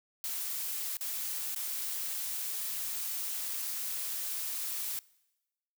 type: noise with dropouts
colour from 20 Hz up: blue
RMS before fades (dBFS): -36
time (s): 0.24-4.99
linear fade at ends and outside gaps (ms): 1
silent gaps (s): 0.97-1.009 / 1.547-1.561
effects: noise-tail reverb RT60 1.0 s tail -23 dB re dry